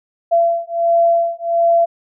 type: beating tone pair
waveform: sine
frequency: 677 / 678.4 Hz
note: E5 / E5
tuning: +46 / +50 cents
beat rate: 1.4 Hz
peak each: -15 dBFS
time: 0.31-1.86 s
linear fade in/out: 20 ms
effects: none